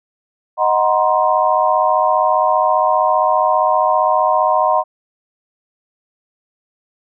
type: chord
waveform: sine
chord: C half-diminished seventh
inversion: first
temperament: equal with one note detuned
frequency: 622.3 / 740 / 951.4 / 1046.5 Hz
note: Eb5 / Gb5 / Bb5 / C6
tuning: 0 / 0 / +35 / 0 cents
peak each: -17 dBFS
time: 0.57-4.84 s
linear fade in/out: 50 ms
effects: none